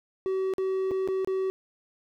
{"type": "tone with dropouts", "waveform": "triangle", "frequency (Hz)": 380.1, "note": "F#4", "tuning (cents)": 47, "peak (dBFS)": -23, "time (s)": [0.26, 1.5], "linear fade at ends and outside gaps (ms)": 0, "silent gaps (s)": [[0.537, 0.582], [0.91, 0.915], [1.076, 1.086], [1.247, 1.274]], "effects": []}